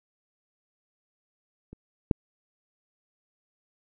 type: clicks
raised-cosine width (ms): 3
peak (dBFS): -30 / -8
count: 2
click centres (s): 1.73 / 2.112
effects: none